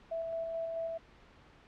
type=tone with tremolo; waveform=sine; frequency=659.3 Hz; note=E5; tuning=in tune; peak=-33 dBFS; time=0.11-0.98 s; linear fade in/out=10 ms; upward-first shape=square; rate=4.6 Hz; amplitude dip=25%; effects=pink hiss -59 dBFS RMS until 1.67 s + low-pass 3000 Hz 12 dB/octave